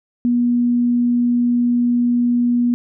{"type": "tone", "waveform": "sine", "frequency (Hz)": 241.5, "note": "B3", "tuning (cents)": -39, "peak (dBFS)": -13, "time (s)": [0.25, 2.74], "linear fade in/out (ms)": 0, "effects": []}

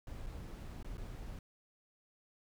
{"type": "noise with dropouts", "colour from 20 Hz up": "brown", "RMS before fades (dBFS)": -45, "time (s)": [0.07, 1.39], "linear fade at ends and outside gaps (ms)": 2, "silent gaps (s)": [[0.264, 0.267], [0.829, 0.845], [0.972, 0.979]], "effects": []}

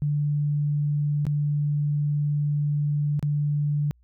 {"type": "tone with dropouts", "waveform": "sine", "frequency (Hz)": 146.83, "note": "D3", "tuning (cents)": 0, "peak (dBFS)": -21, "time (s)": [0.02, 3.91], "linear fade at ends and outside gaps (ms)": 0, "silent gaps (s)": [[1.253, 1.267], [3.194, 3.227]], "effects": ["added 60 Hz sine -56 dBFS peak until 4.03 s"]}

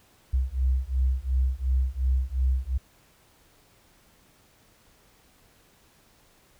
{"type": "beating tone pair", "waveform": "sine", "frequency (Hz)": [63.3, 66.1], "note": ["B1", "C2"], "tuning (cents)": [43, 18], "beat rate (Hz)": 2.8, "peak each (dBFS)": -25, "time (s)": [0.33, 2.78], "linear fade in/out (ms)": 10, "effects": ["pink hiss -60 dBFS RMS until 6.59 s"]}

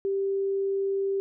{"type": "tone", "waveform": "sine", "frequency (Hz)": 392, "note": "G4", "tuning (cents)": 0, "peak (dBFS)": -24, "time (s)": [0.05, 1.2], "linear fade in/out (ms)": 0, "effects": []}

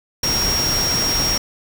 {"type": "tone in noise", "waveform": "sine", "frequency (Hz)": 5588, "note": "F8", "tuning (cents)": 0, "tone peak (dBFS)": -18, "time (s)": [0.23, 1.38], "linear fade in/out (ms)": 5, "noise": "pink", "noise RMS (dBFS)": -23, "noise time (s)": [0.23, 1.38], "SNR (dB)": 2, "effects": []}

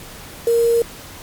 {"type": "tone with quantisation", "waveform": "sine", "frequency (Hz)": 466.2, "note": "A#4", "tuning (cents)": 0, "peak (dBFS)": -12, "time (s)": [0.47, 0.82], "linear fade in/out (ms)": 2, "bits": 5, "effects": ["pink hiss -37 dBFS RMS until 1.22 s", "MP3 96 kbps"]}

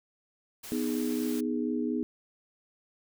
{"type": "noise", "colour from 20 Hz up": "white", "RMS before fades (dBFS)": -43, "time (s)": [0.63, 1.41], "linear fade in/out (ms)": 10}
{"type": "chord", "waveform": "sine", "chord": "G# minor", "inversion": "first", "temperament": "equal", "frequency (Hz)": [246.9, 311.1, 415.3], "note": ["B3", "D#4", "G#4"], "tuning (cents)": [0, 0, 0], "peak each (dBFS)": [-30, -32, -35], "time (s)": [0.72, 2.03], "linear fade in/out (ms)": 0}
{"effects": []}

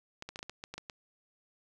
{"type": "clicks", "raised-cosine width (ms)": 0.2, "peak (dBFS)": -24, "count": 10, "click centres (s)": [0.224, 0.29, 0.359, 0.391, 0.429, 0.496, 0.639, 0.74, 0.78, 0.898], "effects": []}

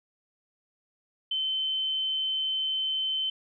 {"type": "tone", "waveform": "sine", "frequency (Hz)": 3074, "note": "G7", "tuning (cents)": -35, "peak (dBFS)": -26, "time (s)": [1.31, 3.3], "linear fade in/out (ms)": 5, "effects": []}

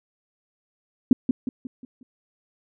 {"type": "tone with echo", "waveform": "sine", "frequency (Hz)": 253.5, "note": "B3", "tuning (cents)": 45, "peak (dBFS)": -9, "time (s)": [1.11, 1.13], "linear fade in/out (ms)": 2, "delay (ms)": 180, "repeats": 5, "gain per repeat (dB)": -7, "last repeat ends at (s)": 2.03, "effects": []}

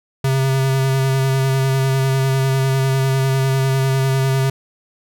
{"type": "tone with vibrato", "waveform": "square", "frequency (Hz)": 133.8, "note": "C3", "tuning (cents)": 39, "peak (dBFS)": -15, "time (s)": [0.24, 4.5], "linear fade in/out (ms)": 5, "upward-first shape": "square", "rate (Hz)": 10, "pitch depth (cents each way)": 14, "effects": []}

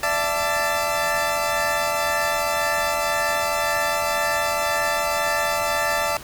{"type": "chord", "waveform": "20% pulse", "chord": "D suspended second", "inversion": "none", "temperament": "equal with one note detuned", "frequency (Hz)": [587.3, 671.9, 880], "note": ["D5", "E5", "A5"], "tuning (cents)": [0, 33, 0], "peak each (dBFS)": -20, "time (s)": [0.03, 6.17], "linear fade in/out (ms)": 2, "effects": ["pink hiss -39 dBFS RMS until 6.23 s"]}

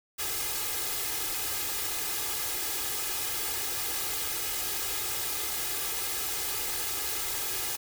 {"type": "noise with comb filter", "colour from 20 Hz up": "white", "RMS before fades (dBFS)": -32, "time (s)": [0.18, 7.77], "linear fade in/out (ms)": 20, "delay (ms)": 2.4, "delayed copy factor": 0.85, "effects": []}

